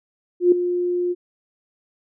sine tone with ADSR envelope, 354.7 Hz, F4, 27 cents sharp, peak -8 dBFS, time 0.4-1.15 s, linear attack 120 ms, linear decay 4 ms, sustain -11 dB, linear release 36 ms, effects none

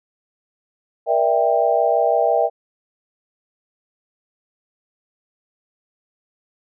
sine chord, E half-diminished seventh, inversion second, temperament just, 474.7 / 593.3 / 659.3 / 791.1 Hz, Bb4 / D5 / E5 / G5, +31 / +18 / 0 / +16 cents, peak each -21 / -21 / -18 / -20 dBFS, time 1.06-2.5 s, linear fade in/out 50 ms, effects none

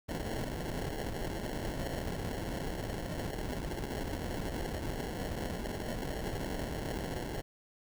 pink noise with sample-and-hold, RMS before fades -37 dBFS, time 0.08-7.42 s, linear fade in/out 20 ms, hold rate 1225 Hz, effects none

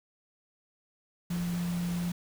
sine tone in noise, 174.4 Hz, F3, 2 cents flat, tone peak -29 dBFS, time 1.3-2.12 s, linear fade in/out 5 ms, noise pink, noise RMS -43 dBFS, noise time 1.3-2.12 s, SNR +11 dB, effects none

